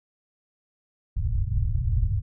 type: low-pass noise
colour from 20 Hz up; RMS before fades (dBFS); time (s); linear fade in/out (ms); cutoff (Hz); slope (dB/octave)
white; -24; 1.16-2.22; 10; 120; 48
effects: none